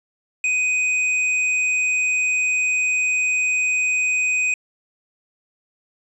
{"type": "tone with hard clipping", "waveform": "sine", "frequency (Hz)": 2500, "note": "D#7", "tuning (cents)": 8, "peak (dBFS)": -19, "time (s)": [0.44, 4.54], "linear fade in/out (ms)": 2, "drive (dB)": 7, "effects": ["resampled to 24000 Hz"]}